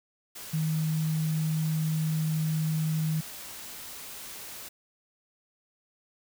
sine tone in noise, 157.3 Hz, D#3, 19 cents sharp, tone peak -25 dBFS, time 0.53-3.21 s, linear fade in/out 10 ms, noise white, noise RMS -42 dBFS, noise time 0.35-4.69 s, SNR +14 dB, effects none

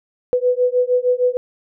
sine beating tone pair, 493.9 / 500.4 Hz, B4 / B4, 0 / +23 cents, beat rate 6.5 Hz, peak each -17 dBFS, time 0.33-1.37 s, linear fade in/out 0 ms, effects none

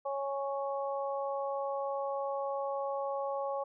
harmonic tone, 276.7 Hz, C#4, 3 cents flat, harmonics 2 / 3 / 4, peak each -34 / -38 / -40 dBFS, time 0.05-3.64 s, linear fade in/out 10 ms, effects none

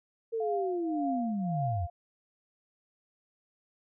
sine linear sweep, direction down, 462 to 77.78 Hz, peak -29 dBFS, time 0.32-1.87 s, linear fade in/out 20 ms
sine tone with tremolo, 698.5 Hz, F5, in tune, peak -30 dBFS, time 0.4-1.9 s, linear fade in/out 5 ms, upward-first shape triangle, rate 1.8 Hz, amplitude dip 90%
effects none

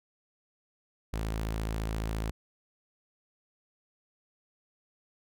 sawtooth tone, 54.5 Hz, A1, 16 cents flat, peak -27 dBFS, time 1.13-2.31 s, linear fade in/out 5 ms, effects none

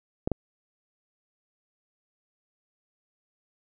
clicks, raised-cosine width 2 ms, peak -12 dBFS, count 2, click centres 0.275 / 0.317 s, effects none

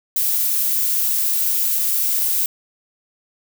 violet noise, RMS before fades -19 dBFS, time 0.16-2.46 s, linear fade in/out 2 ms, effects none

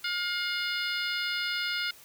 harmonic tone with a mistuned harmonic, 710 Hz, F5, 28 cents sharp, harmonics 2 / 3 / 4 / 5 / 6 / 7, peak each -33 / -35 / -36 / -37 / -38 / -38 dBFS, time 0.04-1.91 s, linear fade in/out 5 ms, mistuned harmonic 4, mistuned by +31 cents, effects white hiss -53 dBFS RMS until 2.04 s

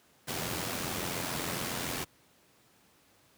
pink noise with amplitude modulation, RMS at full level -32 dBFS, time 0.27-2.05 s, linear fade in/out 20 ms, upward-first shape sine, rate 87.2 Hz, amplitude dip 50%, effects pink hiss -64 dBFS RMS until 3.37 s + high-pass 100 Hz 12 dB/octave

